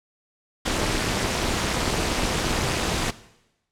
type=noise with amplitude modulation; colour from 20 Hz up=pink; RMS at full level=-20 dBFS; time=0.65-3.11 s; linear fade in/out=10 ms; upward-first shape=sine; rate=278 Hz; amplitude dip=95%; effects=noise-tail reverb RT60 0.9 s tail -17 dB re dry + low-pass 8000 Hz 12 dB/octave